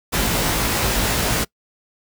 pink noise with comb filter, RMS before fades -20 dBFS, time 0.12-1.45 s, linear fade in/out 20 ms, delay 18 ms, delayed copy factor +0.8, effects noise-tail reverb RT60 0.1 s tail -24 dB re dry

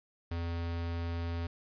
square tone, 84.7 Hz, E2, 48 cents sharp, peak -34 dBFS, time 0.31-1.47 s, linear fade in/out 5 ms, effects resampled to 11025 Hz + 10-bit

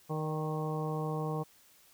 harmonic tone with a mistuned harmonic, 155.5 Hz, D#3, 1 cent flat, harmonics 1 / 2 / 3 / 4 / 5 / 6 / 7, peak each -34 / -42 / -38 / -45 / -42 / -47 / -43 dBFS, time 0.09-1.44 s, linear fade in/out 20 ms, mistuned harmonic 4, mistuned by -41 cents, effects white hiss -62 dBFS RMS until 1.93 s

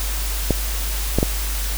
clicks, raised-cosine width 2 ms, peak -3 dBFS, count 3, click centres 0.507 / 1.186 / 1.229 s, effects added 50 Hz sine -22 dBFS peak until 1.77 s + white hiss -28 dBFS RMS until 1.77 s

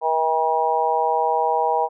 harmonic tone, 160 Hz, D#3, 49 cents sharp, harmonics 3 / 4 / 5 / 6, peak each -24 / -25 / -21 / -22 dBFS, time 0.01-1.89 s, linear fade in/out 50 ms, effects none

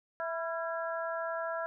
harmonic tone with a mistuned harmonic, 329.6 Hz, E4, in tune, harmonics 2 / 3 / 4 / 5, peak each -35 / -41 / -39 / -41 dBFS, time 0.2-1.66 s, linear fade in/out 0 ms, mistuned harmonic 4, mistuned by +51 cents, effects none

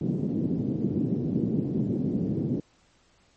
pink band-pass noise, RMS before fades -27 dBFS, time 0.01-2.6 s, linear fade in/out 5 ms, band 140 to 340 Hz, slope 24 dB/octave, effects pink hiss -63 dBFS RMS until 3.36 s + MP3 32 kbps

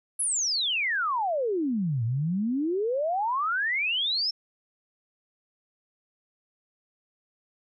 sine exponential two-way sweep, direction down then up, 11175 to 110 to 5450 Hz, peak -24 dBFS, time 0.19-4.31 s, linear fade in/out 10 ms, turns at 2.04 s, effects none

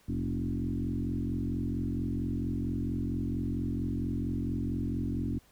sine tone with frequency modulation, 174.61 Hz, F3, in tune, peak -29 dBFS, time 0.08-5.39 s, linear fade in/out 10 ms, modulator 44.4 Hz, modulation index 3, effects pink hiss -63 dBFS RMS until 5.51 s

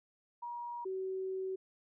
sine tone pair in turn, 954 / 378.6 Hz, A#5 / F#4, +40 / +40 cents, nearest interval octave + major third, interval 1600 cents, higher first, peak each -39 / -35 dBFS, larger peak second, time 0.42-0.85 / 0.85-1.56 s, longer second, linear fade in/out 10 ms, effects none

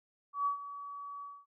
sine tone with ADSR envelope, 1138 Hz, C#6, 45 cents sharp, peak -27 dBFS, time 0.33-1.46 s, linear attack 130 ms, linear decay 110 ms, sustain -14 dB, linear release 240 ms, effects none

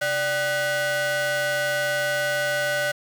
35% pulse ring-modulated tone, 453.2 Hz, A#4, 49 cents flat, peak -17 dBFS, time 0.01-2.92 s, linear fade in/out 10 ms, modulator 1040 Hz, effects high-pass 200 Hz 12 dB/octave + 8-bit

